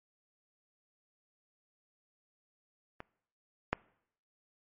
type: clicks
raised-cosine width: 0.5 ms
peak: -27 / -13 dBFS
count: 2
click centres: 3.004 / 3.73 s
effects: noise-tail reverb RT60 0.7 s tail -23 dB re dry + MP3 32 kbps